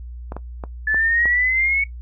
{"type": "clicks", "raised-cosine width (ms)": 1, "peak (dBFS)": -16, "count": 5, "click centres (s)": [0.321, 0.366, 0.638, 0.945, 1.256]}
{"type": "exponential sweep", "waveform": "sine", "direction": "up", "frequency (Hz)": [1723, 2228], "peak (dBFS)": -16, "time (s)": [0.87, 1.84], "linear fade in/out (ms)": 5}
{"effects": ["noise-tail reverb RT60 0.1 s tail -17 dB re dry", "added 60 Hz sine -31 dBFS peak until 2.01 s"]}